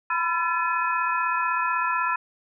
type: tone cluster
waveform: sine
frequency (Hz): 970 / 1006 / 1353 / 1727 / 2518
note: B5 / B5 / E6 / A6 / D#7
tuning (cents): -31 / +32 / +45 / -33 / +20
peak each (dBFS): -34 / -26 / -26 / -29 / -32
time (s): 0.1-2.16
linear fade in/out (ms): 5
effects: none